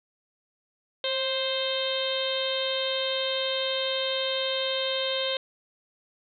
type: harmonic tone with a mistuned harmonic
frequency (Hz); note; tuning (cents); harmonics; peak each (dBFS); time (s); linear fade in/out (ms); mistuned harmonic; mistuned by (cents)
524; C5; +2; 1 / 2 / 3 / 4 / 5 / 6 / 7 / 8; -29 / -39 / -39 / -39 / -39 / -32 / -32 / -39; 1.04-5.37; 2; 1; +26
effects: none